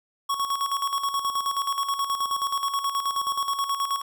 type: tone with tremolo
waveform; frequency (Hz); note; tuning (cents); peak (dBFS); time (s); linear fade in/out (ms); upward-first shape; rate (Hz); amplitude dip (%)
square; 1108.7; C#6; 0; -23; 0.29-4.02; 10; square; 9.4; 60
effects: none